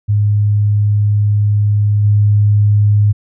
sine tone with level steps, 103.83 Hz, G#2, in tune, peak -9 / -7 dBFS, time 0.08-3.13 s, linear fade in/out 20 ms, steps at 2.03 s, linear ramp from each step 20 ms, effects none

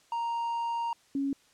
triangle / sine tone pair in turn, 932.3 / 276.6 Hz, A#5 / C#4, 0 / -4 cents, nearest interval octave + major sixth, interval 2104 cents, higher first, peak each -27 dBFS, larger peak neither, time 0.12-0.93 / 1.15-1.33 s, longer first, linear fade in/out 2 ms, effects white hiss -63 dBFS RMS until 1.53 s + low-pass 8000 Hz 12 dB/octave

